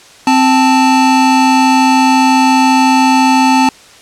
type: tone pair together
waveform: square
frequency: 261.9 / 880 Hz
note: C4 / A5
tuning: +2 / 0 cents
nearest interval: octave + major sixth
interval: 2098 cents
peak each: -10 dBFS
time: 0.27-3.69 s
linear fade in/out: 2 ms
effects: white hiss -39 dBFS RMS until 4.01 s + low-pass 7000 Hz 12 dB/octave